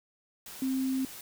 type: tone in noise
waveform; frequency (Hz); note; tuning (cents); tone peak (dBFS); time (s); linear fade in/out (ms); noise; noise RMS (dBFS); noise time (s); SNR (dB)
sine; 263.2; C4; +10; -27; 0.62-1.05; 2; white; -45; 0.46-1.21; +15
effects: none